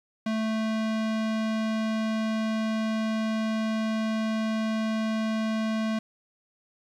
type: tone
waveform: square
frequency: 220 Hz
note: A3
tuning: in tune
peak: -26 dBFS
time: 0.26-5.99 s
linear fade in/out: 5 ms
effects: low-pass 5000 Hz 12 dB/octave + 9-bit